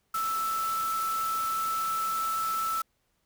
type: tone in noise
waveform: sine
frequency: 1318.5 Hz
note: E6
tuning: in tune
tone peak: -27 dBFS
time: 0.14-2.82 s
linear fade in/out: 5 ms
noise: white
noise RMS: -39 dBFS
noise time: 0.14-2.82 s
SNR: +9 dB
effects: pink hiss -74 dBFS RMS until 3.25 s